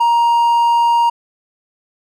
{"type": "tone", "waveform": "triangle", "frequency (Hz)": 939, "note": "A#5", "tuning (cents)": 12, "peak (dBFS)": -8, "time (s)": [0, 1.1], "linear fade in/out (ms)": 10, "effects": []}